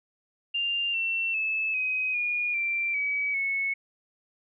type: tone with pitch steps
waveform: sine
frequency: 2794 / 2700 / 2610 / 2522 / 2438 / 2356 / 2277 / 2201 Hz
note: F7 / E7 / E7 / D#7 / D#7 / D7 / C#7 / C#7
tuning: 0 / +41 / -18 / +23 / -36 / +5 / +46 / -13 cents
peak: -25 dBFS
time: 0.54-3.74 s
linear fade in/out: 10 ms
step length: 400 ms
effects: none